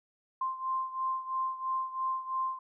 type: beating tone pair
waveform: sine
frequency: 1046.5 / 1049.5 Hz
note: C6 / C6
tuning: 0 / +5 cents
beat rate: 3 Hz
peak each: -32 / -36 dBFS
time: 0.41-2.59 s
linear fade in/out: 5 ms
effects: none